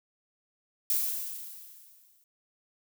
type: noise with exponential decay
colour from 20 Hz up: violet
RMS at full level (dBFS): -26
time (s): 0.9-2.24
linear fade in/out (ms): 1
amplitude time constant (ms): 290
effects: none